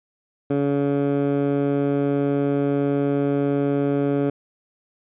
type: tone with band-pass filter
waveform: 15% pulse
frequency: 141.5 Hz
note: C#3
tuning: 36 cents sharp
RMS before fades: -21 dBFS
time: 0.5-4.3 s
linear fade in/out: 5 ms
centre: 330 Hz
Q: 0.96
effects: resampled to 8000 Hz